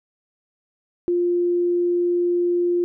sine tone, 350.5 Hz, F4, 6 cents sharp, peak -17 dBFS, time 1.08-2.84 s, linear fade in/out 0 ms, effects none

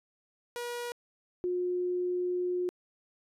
sawtooth / sine tone pair in turn, 480.9 / 359 Hz, B4 / F4, -46 / +48 cents, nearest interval perfect fourth, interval 506 cents, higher first, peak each -31 / -28 dBFS, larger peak second, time 0.56-0.92 / 1.44-2.69 s, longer second, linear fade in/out 0 ms, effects resampled to 32000 Hz

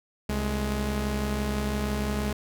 sawtooth tone pair together, 66.1 / 209.9 Hz, C2 / G#3, +18 / +19 cents, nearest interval octave + minor sixth, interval 2001 cents, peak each -25 dBFS, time 0.29-2.33 s, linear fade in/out 5 ms, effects none

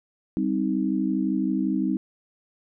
sine chord, C minor, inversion second, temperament just, 196.22 / 261.6 / 314 Hz, G3 / C4 / Eb4, +2 / 0 / +16 cents, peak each -26 dBFS, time 0.37-1.97 s, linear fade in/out 0 ms, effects none

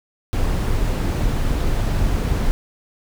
brown noise, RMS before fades -19 dBFS, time 0.33-2.51 s, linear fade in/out 0 ms, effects none

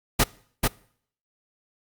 pink noise with echo, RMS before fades -18 dBFS, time 0.19-0.24 s, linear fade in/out 10 ms, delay 440 ms, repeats 1, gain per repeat -2 dB, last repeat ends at 0.68 s, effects noise-tail reverb RT60 0.6 s tail -23 dB re dry + Opus 48 kbps

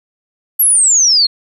sine exponential sweep, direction down, 11930 to 4186 Hz, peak -7 dBFS, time 0.59-1.27 s, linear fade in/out 10 ms, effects none

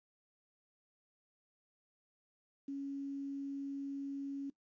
sine tone with quantisation, 277.6 Hz, C#4, 3 cents sharp, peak -38 dBFS, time 2.68-4.5 s, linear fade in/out 5 ms, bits 11, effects noise-tail reverb RT60 0.1 s tail -19 dB re dry + resampled to 16000 Hz

